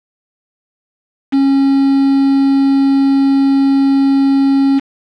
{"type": "tone with quantisation", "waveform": "triangle", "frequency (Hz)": 273.7, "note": "C#4", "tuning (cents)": -22, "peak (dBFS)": -6, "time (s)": [1.32, 4.8], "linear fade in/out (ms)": 20, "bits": 4, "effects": ["low-pass 3000 Hz 12 dB/octave"]}